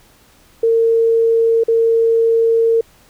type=tone with dropouts; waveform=sine; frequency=456.3 Hz; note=A#4; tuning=37 cents flat; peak=-10 dBFS; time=0.63-2.81 s; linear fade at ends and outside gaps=5 ms; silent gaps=1.637-1.682 s; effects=pink hiss -50 dBFS RMS until 3.09 s